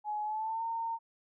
sine tone with pitch glide, 843 to 914 Hz, G#5 to A#5, +26 to -34 cents, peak -32 dBFS, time 0.04-0.99 s, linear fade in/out 50 ms, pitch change +140 cents, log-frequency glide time 0.23-0.64 s, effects none

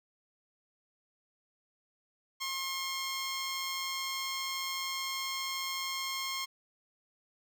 10% pulse tone with amplitude modulation, 1073 Hz, C6, 43 cents sharp, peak -24 dBFS, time 2.4-6.46 s, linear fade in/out 20 ms, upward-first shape sine, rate 174 Hz, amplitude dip 30%, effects none

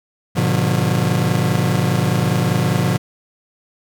40% pulse chord, G# diminished seventh, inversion none, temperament just, 103.83 / 124.59 / 149.51 / 179.41 Hz, G#2 / B2 / D3 / F3, 0 / +16 / +31 / +47 cents, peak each -22 / -19 / -20 / -19 dBFS, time 0.35-2.98 s, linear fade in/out 20 ms, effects none

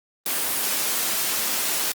white noise, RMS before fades -24 dBFS, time 0.26-1.92 s, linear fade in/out 2 ms, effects high-pass 200 Hz 12 dB/octave + Opus 24 kbps

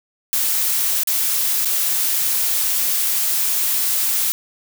blue noise with dropouts, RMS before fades -19 dBFS, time 0.33-4.32 s, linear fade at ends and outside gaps 0 ms, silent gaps 1.034-1.073 / 1.648-1.656 s, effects none

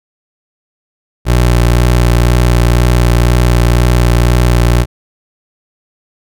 25% pulse tone with vibrato, 60 Hz, B1, 49 cents flat, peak -3 dBFS, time 1.25-4.86 s, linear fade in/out 50 ms, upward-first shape sine, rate 2 Hz, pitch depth 20 cents each way, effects none

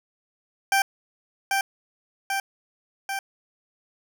20% pulse tone with echo, 784 Hz, G5, in tune, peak -13 dBFS, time 0.72-0.82 s, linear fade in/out 2 ms, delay 790 ms, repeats 3, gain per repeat -3 dB, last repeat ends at 3.19 s, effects none

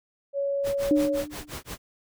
sine tone, 559 Hz, C#5, 14 cents sharp, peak -24 dBFS, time 0.33-1.25 s, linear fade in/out 50 ms
pink noise with tremolo, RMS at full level -35 dBFS, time 0.63-1.78 s, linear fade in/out 50 ms, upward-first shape sine, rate 5.7 Hz, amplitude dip 100%
sine tone with exponential decay, 299 Hz, D4, 31 cents sharp, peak -16 dBFS, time 0.91-1.6 s, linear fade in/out 1 ms, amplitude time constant 150 ms
effects none

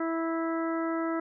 harmonic tone, 328.4 Hz, E4, 6 cents flat, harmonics 1 / 2 / 3 / 4 / 5 / 6, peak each -29 / -35 / -40 / -36 / -44 / -44 dBFS, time 0-1.2 s, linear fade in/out 5 ms, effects none

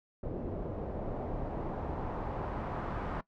pink noise with low-pass filter sweep, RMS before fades -37 dBFS, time 0.23-3.21 s, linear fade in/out 5 ms, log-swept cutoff 470 to 1200 Hz, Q 1.4, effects noise-tail reverb RT60 0.1 s tail -19 dB re dry

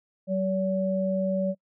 sine tone pair together, 190.21 / 570 Hz, F#3 / C#5, +48 / +48 cents, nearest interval octave + perfect fifth, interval 1900 cents, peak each -26 dBFS, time 0.27-1.55 s, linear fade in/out 50 ms, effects noise-tail reverb RT60 0.1 s tail -25 dB re dry

